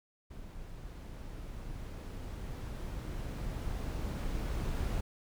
brown noise with level ramp, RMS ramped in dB -47 to -33 dBFS, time 0.3-5.01 s, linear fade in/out 10 ms, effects none

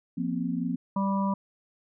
sine chord, F suspended fourth, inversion none, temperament equal with one note detuned, 174.61 / 237.3 / 261.6 Hz, F3 / Bb3 / C4, 0 / +31 / 0 cents, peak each -31 dBFS, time 0.17-0.76 s, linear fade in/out 10 ms
harmonic tone, 196 Hz, G3, in tune, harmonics 1 / 3 / 5 / 6, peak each -25 / -36 / -30 / -40 dBFS, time 0.96-1.34 s, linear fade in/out 5 ms
effects none

